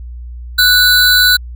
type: tone pair together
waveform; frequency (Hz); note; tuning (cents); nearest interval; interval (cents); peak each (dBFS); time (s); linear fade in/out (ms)
square; 1480 / 3999; F#6 / B7; 0 / +21; octave + perfect fourth; 1721; -10; 0.58-1.37; 10
effects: added 60 Hz sine -25 dBFS peak until 1.55 s